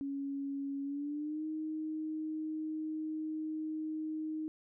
sine tone with pitch glide, 278 to 312 Hz, C#4 to D#4, +5 to +5 cents, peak -35 dBFS, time 0.01-4.48 s, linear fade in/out 0 ms, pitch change +200 cents, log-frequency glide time 0.83-1.45 s, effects none

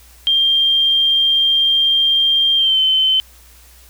sine tone with pitch glide, 3188 to 3071 Hz, G7 to G7, +28 to -36 cents, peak -11 dBFS, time 0.27-3.2 s, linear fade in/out 0 ms, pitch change -64 cents, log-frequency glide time 2.56-2.8 s, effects added 60 Hz sine -45 dBFS peak until 3.89 s + white hiss -47 dBFS RMS until 3.89 s

